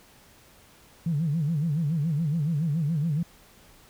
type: tone with vibrato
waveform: sine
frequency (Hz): 155.56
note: D#3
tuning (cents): 0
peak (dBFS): -22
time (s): 1.06-3.23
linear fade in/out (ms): 5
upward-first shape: sine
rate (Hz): 7.1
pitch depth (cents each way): 170
effects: tanh soft clip ceiling -18 dBFS + pink hiss -55 dBFS RMS until 3.89 s